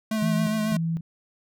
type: tone with vibrato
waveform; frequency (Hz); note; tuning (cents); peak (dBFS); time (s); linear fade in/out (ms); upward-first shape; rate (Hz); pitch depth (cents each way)
square; 216.2; A3; -30; -24; 0.11-0.77; 5; triangle; 7.3; 34
type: tone with tremolo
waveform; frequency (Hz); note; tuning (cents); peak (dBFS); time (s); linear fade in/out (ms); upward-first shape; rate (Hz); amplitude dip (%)
sine; 164.81; E3; 0; -23; 0.22-1.01; 5; square; 2; 65
effects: none